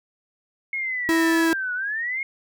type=linear two-way sweep; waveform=sine; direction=down then up; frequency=2174 to 1452 to 2174 Hz; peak=-24 dBFS; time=0.73-2.23 s; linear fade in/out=2 ms; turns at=1.74 s
type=tone; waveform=45% pulse; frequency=328 Hz; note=E4; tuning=9 cents flat; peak=-18 dBFS; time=1.09-1.53 s; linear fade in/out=0 ms
effects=none